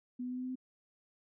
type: tone with pitch steps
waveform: sine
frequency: 248.1 / 249.8 / 251.6 / 253.3 / 255.1 / 256.8 Hz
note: B3 / B3 / B3 / B3 / C4 / C4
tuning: +8 / +20 / +32 / +44 / -44 / -32 cents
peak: -36 dBFS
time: 0.19-0.556 s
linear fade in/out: 10 ms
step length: 61 ms
effects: none